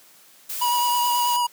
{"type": "noise", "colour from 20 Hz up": "blue", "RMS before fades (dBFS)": -30, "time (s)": [0.49, 1.37], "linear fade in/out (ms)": 10}
{"type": "tone with vibrato", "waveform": "square", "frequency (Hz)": 968, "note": "B5", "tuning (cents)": -35, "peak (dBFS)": -20, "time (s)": [0.61, 1.47], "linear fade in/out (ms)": 10, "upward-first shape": "triangle", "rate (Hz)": 9.3, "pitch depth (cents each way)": 22}
{"effects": ["white hiss -52 dBFS RMS until 1.52 s", "high-pass 150 Hz 12 dB/octave"]}